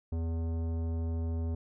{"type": "tone with tanh clipping", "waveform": "sine", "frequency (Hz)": 82.41, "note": "E2", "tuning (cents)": 0, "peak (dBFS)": -32, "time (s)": [0.12, 1.55], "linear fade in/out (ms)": 5, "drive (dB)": 15, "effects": []}